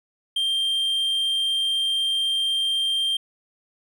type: tone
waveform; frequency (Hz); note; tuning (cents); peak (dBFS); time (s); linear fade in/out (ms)
triangle; 3174; G7; +21; -19; 0.36-3.17; 5
effects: none